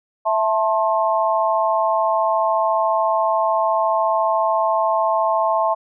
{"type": "chord", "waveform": "sine", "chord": "A minor", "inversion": "second", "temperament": "equal with one note detuned", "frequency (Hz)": [659.3, 880, 1066], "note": ["E5", "A5", "C6"], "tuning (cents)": [0, 0, 32], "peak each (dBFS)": [-19, -20, -21], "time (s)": [0.25, 5.75], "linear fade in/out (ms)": 20, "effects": []}